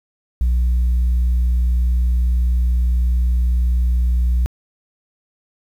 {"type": "tone", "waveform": "sine", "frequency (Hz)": 60.8, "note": "B1", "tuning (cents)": -26, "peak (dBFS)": -11, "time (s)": [0.41, 4.46], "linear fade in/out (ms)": 0, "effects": ["tanh soft clip ceiling -12 dBFS", "8-bit"]}